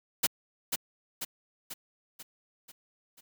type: noise with echo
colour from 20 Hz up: white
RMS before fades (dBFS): -25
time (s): 0.23-0.27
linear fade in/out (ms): 10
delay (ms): 490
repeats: 6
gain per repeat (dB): -5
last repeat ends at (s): 3.21
effects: high-pass 100 Hz 12 dB/octave